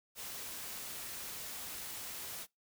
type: noise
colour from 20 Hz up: white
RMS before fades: -44 dBFS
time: 0.15-2.47 s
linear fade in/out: 50 ms
effects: noise-tail reverb RT60 0.2 s tail -25 dB re dry